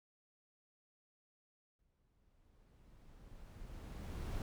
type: noise with exponential growth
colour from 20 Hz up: brown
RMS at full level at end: -39 dBFS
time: 1.79-4.42 s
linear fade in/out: 1 ms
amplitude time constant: 570 ms
effects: none